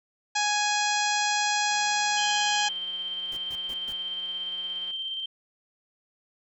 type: harmonic tone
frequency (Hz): 832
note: G#5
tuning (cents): +3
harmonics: 1 / 2 / 3 / 4 / 5 / 6 / 7 / 8 / 9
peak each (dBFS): -27 / -30 / -32 / -33 / -34 / -35 / -35 / -36 / -37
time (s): 0.35-2.69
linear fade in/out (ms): 10
type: click train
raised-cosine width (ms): 0.3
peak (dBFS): -35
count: 577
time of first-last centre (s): 1.71-4.91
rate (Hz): 180
type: tone with tremolo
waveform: sine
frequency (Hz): 3136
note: G7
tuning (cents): 0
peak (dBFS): -29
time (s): 2.17-5.26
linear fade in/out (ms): 5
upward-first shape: square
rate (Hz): 17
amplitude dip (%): 25
type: noise bursts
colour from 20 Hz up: pink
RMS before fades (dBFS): -46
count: 4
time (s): 3.32-3.924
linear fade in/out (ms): 0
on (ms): 46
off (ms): 140
effects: none